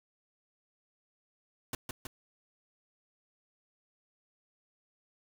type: noise with echo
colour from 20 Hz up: pink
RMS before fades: -36 dBFS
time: 1.73-1.75 s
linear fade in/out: 2 ms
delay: 160 ms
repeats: 2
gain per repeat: -3 dB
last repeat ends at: 2.07 s
effects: none